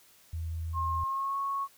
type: tone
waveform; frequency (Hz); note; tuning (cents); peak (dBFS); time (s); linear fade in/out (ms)
sine; 81.9; E2; -11; -32; 0.33-1.04; 5
type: tone with pitch glide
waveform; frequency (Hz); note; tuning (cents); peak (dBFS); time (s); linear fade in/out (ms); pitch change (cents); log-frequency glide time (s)
sine; 1070 to 1103.9; C6 to C#6; +38 to -8; -29; 0.73-1.68; 50; +54; 1.06-1.37
effects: white hiss -60 dBFS RMS until 1.77 s